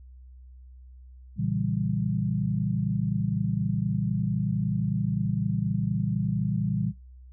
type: chord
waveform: sine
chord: A# diminished seventh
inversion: none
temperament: equal with one note detuned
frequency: 116.54 / 140.44 / 164.81 / 196 Hz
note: A#2 / C#3 / E3 / G3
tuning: 0 / +23 / 0 / 0 cents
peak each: -30 dBFS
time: 1.36-6.93 s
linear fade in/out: 50 ms
effects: noise-tail reverb RT60 0.2 s tail -17 dB re dry + added 63 Hz sine -45 dBFS peak until 7.32 s